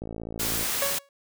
click train, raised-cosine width 2 ms, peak -22 dBFS, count 35, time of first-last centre 0.02-0.629 s, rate 55.8 Hz
white noise, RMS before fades -28 dBFS, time 0.39-0.99 s, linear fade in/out 10 ms
sawtooth tone with exponential decay, 558 Hz, C#5, 11 cents sharp, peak -19 dBFS, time 0.82-1.09 s, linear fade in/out 2 ms, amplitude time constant 58 ms
effects none

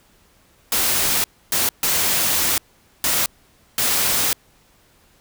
white noise bursts at uneven times, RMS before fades -19 dBFS, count 5, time 0.72-1.24 / 1.52-1.69 / 1.83-2.58 / 3.04-3.26 / 3.78-4.33 s, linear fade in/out 2 ms, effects pink hiss -56 dBFS RMS until 5.2 s

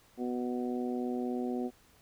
harmonic tone, 123.47 Hz, B2, in tune, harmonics 2 / 3 / 4 / 5 / 6, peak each -33 / -37 / -42 / -48 / -43 dBFS, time 0.17-1.71 s, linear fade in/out 50 ms, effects pink hiss -63 dBFS RMS until 2.01 s

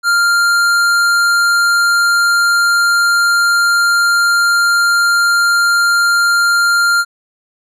triangle tone with hard clipping, 1396 Hz, F6, 1 cent flat, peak -11 dBFS, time 0.03-7.05 s, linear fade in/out 50 ms, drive 17 dB, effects none

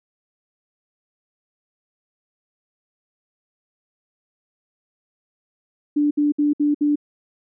sine tone bursts, 293.7 Hz, D4, in tune, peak -15 dBFS, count 5, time 5.96-6.958 s, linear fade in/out 10 ms, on 150 ms, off 62 ms, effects none

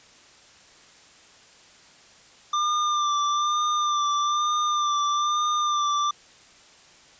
square tone with vibrato, 1191 Hz, D6, 24 cents sharp, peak -22 dBFS, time 2.53-6.11 s, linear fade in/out 5 ms, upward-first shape sine, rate 1.1 Hz, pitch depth 29 cents each way, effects white hiss -52 dBFS RMS until 7.19 s + resampled to 16000 Hz

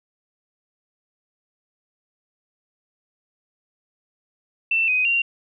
sine tone with pitch steps, 2677 / 2507 / 2763 Hz, E7 / D#7 / F7, +26 / +12 / -19 cents, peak -17 dBFS, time 4.71-5.22 s, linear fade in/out 5 ms, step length 170 ms, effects none

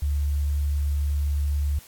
sine tone, 72.2 Hz, D2, 29 cents flat, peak -21 dBFS, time 0.02-1.79 s, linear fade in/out 5 ms, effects white hiss -49 dBFS RMS until 1.87 s + AAC 64 kbps

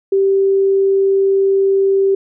sine tone, 390.1 Hz, G4, 8 cents flat, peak -10 dBFS, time 0.12-2.15 s, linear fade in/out 5 ms, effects none

